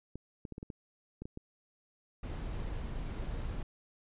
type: clicks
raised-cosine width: 3 ms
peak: -29 dBFS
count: 9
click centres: 0.156 / 0.452 / 0.523 / 0.581 / 0.629 / 0.702 / 1.22 / 1.255 / 1.374 s
type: noise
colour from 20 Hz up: brown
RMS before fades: -38 dBFS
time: 2.23-3.63 s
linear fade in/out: 5 ms
effects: resampled to 8000 Hz